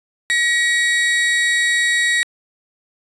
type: tone pair together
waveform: 35% pulse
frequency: 1907 / 2250 Hz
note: A#6 / C#7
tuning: +39 / +25 cents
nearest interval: minor third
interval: 286 cents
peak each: -13 / -24 dBFS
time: 0.3-2.23 s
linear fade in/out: 0 ms
effects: resampled to 22050 Hz